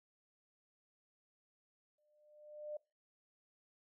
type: tone with exponential growth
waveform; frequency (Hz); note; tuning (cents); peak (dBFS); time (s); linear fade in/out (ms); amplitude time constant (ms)
sine; 600; D5; +37; -39; 1.98-2.77; 5; 170
effects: noise-tail reverb RT60 0.3 s tail -24 dB re dry